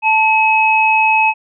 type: tone pair together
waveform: sine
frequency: 880 / 2560 Hz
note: A5 / D#7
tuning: 0 / +49 cents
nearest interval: octave + tritone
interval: 1849 cents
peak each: -12 dBFS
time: 0.02-1.34 s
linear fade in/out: 50 ms
effects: none